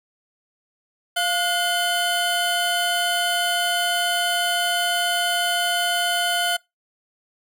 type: tone cluster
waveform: square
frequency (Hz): 697 / 1448 / 3046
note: F5 / F#6 / F#7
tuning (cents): -4 / -38 / +50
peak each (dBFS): -25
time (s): 1.16-6.57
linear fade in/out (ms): 10
effects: noise-tail reverb RT60 0.2 s tail -24 dB re dry